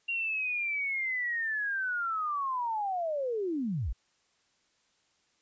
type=linear sweep; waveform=sine; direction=down; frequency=2778 to 36.11 Hz; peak=-29 dBFS; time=0.08-3.93 s; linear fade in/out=10 ms; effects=white hiss -71 dBFS RMS until 5.41 s + resampled to 16000 Hz